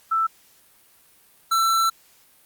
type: tone pair in turn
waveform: sine / square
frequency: 1325 / 1336.5 Hz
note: E6 / E6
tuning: +9 / +23 cents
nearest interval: unison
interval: 14 cents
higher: second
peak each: -18 dBFS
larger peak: neither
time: 0.11-0.27 / 1.51-1.9 s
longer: second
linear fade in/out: 10 ms
effects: white hiss -56 dBFS RMS until 2.45 s + Opus 48 kbps